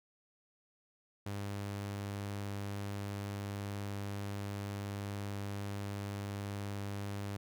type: tone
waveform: sawtooth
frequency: 100.7 Hz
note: G2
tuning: 47 cents sharp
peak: -34 dBFS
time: 1.26-7.37 s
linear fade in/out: 5 ms
effects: none